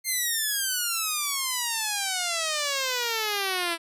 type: exponential sweep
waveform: 5% pulse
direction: down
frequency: 2126 to 329.6 Hz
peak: -14 dBFS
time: 0.04-3.78 s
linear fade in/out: 50 ms
effects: resampled to 32000 Hz